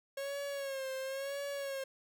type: tone with vibrato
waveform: 45% pulse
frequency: 546 Hz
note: C#5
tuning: 26 cents flat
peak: -37 dBFS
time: 0.17-1.84 s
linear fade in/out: 5 ms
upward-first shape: sine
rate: 0.97 Hz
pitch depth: 62 cents each way
effects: none